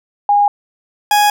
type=tone pair in turn; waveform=sine / 40% pulse; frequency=818 / 830.4 Hz; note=G#5 / G#5; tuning=-26 / 0 cents; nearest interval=unison; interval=26 cents; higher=second; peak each=-8 dBFS; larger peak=neither; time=0.29-0.48 / 1.11-1.3 s; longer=neither; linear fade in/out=2 ms; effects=none